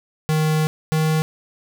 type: tone pair in turn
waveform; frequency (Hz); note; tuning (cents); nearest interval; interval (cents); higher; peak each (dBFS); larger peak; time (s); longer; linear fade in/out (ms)
square; 155.7 / 156.96; D#3 / D#3; +2 / +15; unison; 13; second; -17; neither; 0.29-0.67 / 0.92-1.22; first; 0
effects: none